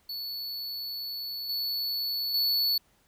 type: tone with level steps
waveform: square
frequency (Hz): 4435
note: C#8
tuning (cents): 0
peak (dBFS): -34 / -29 / -24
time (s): 0.09-2.78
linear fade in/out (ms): 5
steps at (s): 1.49 / 2.34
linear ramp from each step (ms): 5
effects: pink hiss -66 dBFS RMS until 3.07 s